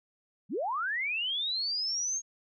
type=linear sweep; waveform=sine; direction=up; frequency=145.9 to 6560 Hz; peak=-29 dBFS; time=0.49-2.22 s; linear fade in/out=50 ms; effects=none